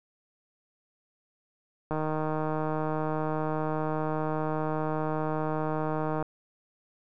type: click train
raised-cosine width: 1 ms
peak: -17 dBFS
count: 670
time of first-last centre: 1.91-6.226 s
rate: 155 Hz
effects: none